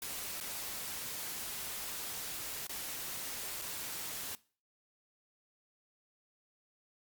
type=noise with dropouts; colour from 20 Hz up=white; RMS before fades=-41 dBFS; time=0.02-4.35 s; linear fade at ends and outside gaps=1 ms; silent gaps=0.402-0.41 / 2.669-2.694 / 3.615-3.619 s; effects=noise-tail reverb RT60 0.4 s tail -21 dB re dry + Opus 48 kbps